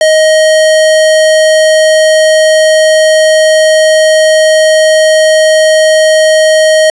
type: tone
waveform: square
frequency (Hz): 627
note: D#5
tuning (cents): +13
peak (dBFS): -4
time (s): 0.01-6.9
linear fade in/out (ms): 2
effects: resampled to 24000 Hz + 7-bit